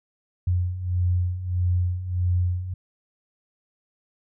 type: beating tone pair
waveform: sine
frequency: 88.4 / 90 Hz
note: F2 / F#2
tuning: +22 / -47 cents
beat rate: 1.6 Hz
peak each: -27 / -22 dBFS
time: 0.47-2.74 s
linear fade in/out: 5 ms
effects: none